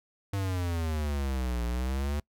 square exponential two-way sweep, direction down then up, 100.2 to 58.27 to 74.4 Hz, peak -29 dBFS, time 0.33-2.2 s, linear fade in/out 5 ms, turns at 1.64 s, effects noise-tail reverb RT60 0.1 s tail -25 dB re dry

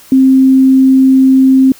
sine tone, 264.1 Hz, C4, 16 cents sharp, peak -3 dBFS, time 0.12-1.72 s, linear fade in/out 2 ms, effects white hiss -39 dBFS RMS until 1.79 s

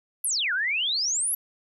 sine exponential two-way sweep, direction down then up, 11840 to 1396.9 to 11840 Hz, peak -23 dBFS, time 0.24-1.35 s, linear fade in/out 5 ms, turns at 0.53 s, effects none

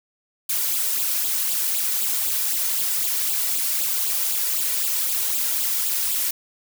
blue noise with flanger, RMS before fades -23 dBFS, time 0.49-6.31 s, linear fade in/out 5 ms, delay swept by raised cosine 0.25 to 2.15 ms, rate 3.9 Hz, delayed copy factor +0.7, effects none

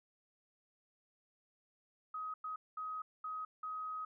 sine tone bursts at uneven times, 1262 Hz, D#6, 24 cents sharp, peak -39 dBFS, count 5, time 2.14-2.34 / 2.44-2.56 / 2.77-3.02 / 3.24-3.45 / 3.63-4.05 s, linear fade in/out 5 ms, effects none

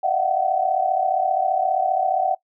sine tone cluster, 608 / 672 / 725 / 760 Hz, D#5 / E5 / F#5 / F#5, -40 / +33 / -35 / +46 cents, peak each -28 / -26 / -24 / -20 dBFS, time 0.03-2.35 s, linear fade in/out 10 ms, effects noise-tail reverb RT60 0.1 s tail -21 dB re dry

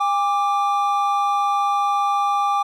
triangle tone pair together, 809.1 / 1174.7 Hz, G#5 / D6, -45 / 0 cents, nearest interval tritone, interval 645 cents, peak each -18 dBFS, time 0-2.63 s, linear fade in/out 10 ms, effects none

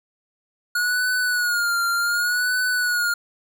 square tone with vibrato, 1442 Hz, F#6, 45 cents flat, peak -20 dBFS, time 0.75-3.14 s, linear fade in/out 5 ms, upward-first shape sine, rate 0.67 Hz, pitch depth 66 cents each way, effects none

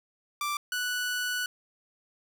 sawtooth tone pair in turn, 1174.7 / 1480 Hz, D6 / F#6, 0 / 0 cents, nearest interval major third, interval 400 cents, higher second, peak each -25 dBFS, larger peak neither, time 0.41-0.57 / 0.72-1.46 s, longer second, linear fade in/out 2 ms, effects none

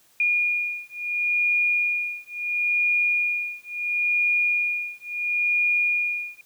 sine beating tone pair, 2432 / 2432.73 Hz, D#7 / D#7, -40 / -40 cents, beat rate 0.73 Hz, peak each -24 dBFS, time 0.2-6.41 s, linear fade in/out 2 ms, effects white hiss -59 dBFS RMS until 6.45 s

